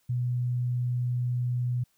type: tone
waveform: sine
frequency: 123.2 Hz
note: B2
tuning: 4 cents flat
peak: -25 dBFS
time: 0.09-1.84 s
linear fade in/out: 10 ms
effects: white hiss -70 dBFS RMS until 1.97 s